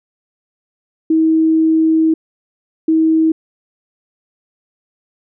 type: tone bursts at uneven times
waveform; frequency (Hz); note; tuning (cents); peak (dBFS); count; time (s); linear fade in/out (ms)
sine; 320; D#4; +49; -9; 2; 1.1-2.14 / 2.88-3.32; 5
effects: none